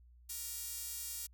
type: tone with high-pass filter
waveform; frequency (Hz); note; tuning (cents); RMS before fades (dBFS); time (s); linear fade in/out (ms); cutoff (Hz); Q
sawtooth; 469.7; A#4; +13; -43; 0.29-1.27; 10; 8100; 0.8
effects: added 60 Hz sine -58 dBFS peak until 1.33 s